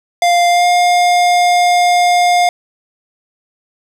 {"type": "tone with pitch glide", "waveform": "square", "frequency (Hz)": [698.5, 709.1], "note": ["F5", "F5"], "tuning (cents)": [0, 26], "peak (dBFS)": -9, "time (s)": [0.22, 2.49], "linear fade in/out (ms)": 2, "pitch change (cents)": 26, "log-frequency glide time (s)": [0.49, 0.66], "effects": ["low-pass 9000 Hz 12 dB/octave", "8-bit"]}